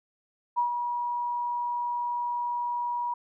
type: tone with ADSR envelope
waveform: sine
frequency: 963 Hz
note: B5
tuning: 44 cents flat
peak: -21 dBFS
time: 0.56-3.14 s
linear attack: 25 ms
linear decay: 110 ms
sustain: -6 dB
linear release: 6 ms
effects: none